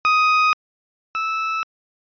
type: tone pair in turn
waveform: 30% pulse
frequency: 1251 / 1311.3 Hz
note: D#6 / E6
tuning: +9 / -9 cents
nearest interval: minor second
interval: 82 cents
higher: second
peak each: -11 / -18 dBFS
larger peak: first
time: 0.05-0.53 / 1.15-1.63 s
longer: neither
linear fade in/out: 0 ms
effects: resampled to 11025 Hz